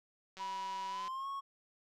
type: click train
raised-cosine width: 0.2 ms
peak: -33 dBFS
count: 135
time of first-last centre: 0.37-1.079 s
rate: 189 Hz
type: tone with pitch glide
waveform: triangle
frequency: 975 to 1100.7 Hz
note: B5 to C#6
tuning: -23 to -13 cents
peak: -36 dBFS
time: 0.39-1.41 s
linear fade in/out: 20 ms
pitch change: +210 cents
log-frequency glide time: 0.88-1.28 s
effects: none